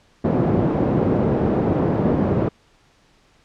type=band-pass noise; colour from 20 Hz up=pink; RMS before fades=-19 dBFS; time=0.24-2.49 s; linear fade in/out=10 ms; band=130 to 520 Hz; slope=12 dB/octave; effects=pink hiss -57 dBFS RMS until 3.44 s + low-pass 6000 Hz 12 dB/octave